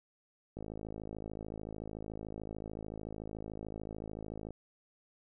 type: click train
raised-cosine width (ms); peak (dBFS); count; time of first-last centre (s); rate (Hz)
2; -29; 212; 0.57-4.507; 53.6
effects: none